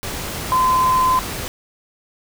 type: tone in noise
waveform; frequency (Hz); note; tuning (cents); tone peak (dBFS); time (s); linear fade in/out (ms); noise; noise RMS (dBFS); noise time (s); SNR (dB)
sine; 1027; C6; -33; -13; 0.52-1.19; 0; pink; -27; 0.03-1.48; +11
effects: none